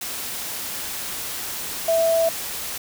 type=tone in noise; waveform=sine; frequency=659.3 Hz; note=E5; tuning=in tune; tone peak=-16 dBFS; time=1.88-2.29 s; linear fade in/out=5 ms; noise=white; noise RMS=-30 dBFS; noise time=0.01-2.78 s; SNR=+11 dB; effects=none